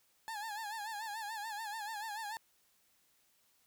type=tone with vibrato; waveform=30% pulse; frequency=860 Hz; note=A5; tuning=40 cents flat; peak=-37 dBFS; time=0.28-2.37 s; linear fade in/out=0 ms; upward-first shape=sine; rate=6.9 Hz; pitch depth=99 cents each way; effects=white hiss -72 dBFS RMS until 3.66 s